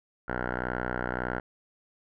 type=tone with low-pass filter; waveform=5% pulse; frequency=61.74 Hz; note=B1; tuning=in tune; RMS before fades=-32 dBFS; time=0.28-1.4 s; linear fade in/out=5 ms; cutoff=1400 Hz; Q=8.6; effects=none